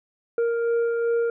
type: tone with frequency modulation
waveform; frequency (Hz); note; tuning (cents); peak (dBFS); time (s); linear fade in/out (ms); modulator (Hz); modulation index
sine; 466.2; A#4; 0; -20; 0.38-1.3; 2; 935; 0.39
effects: none